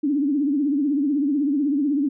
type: tone with vibrato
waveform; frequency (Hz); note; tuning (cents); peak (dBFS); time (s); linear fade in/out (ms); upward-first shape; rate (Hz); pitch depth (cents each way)
sine; 285.8; D4; -47; -18; 0.03-2.09; 10; triangle; 16; 150
effects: none